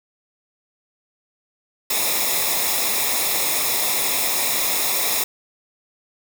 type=noise with comb filter; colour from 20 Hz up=white; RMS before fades=-21 dBFS; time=1.9-5.24 s; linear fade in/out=5 ms; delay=0.66 ms; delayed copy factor=-0.7; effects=none